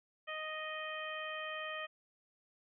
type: harmonic tone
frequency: 622.3 Hz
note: D#5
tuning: in tune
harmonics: 1 / 2 / 3 / 4 / 5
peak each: -45 / -45 / -44 / -47 / -48 dBFS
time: 0.27-1.87 s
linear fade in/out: 20 ms
effects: none